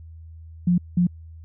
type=tone bursts at uneven times; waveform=sine; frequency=176.7 Hz; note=F3; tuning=21 cents sharp; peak=-15 dBFS; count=2; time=0.67-0.78 / 0.97-1.07 s; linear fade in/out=5 ms; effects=added 81 Hz sine -39 dBFS peak until 1.44 s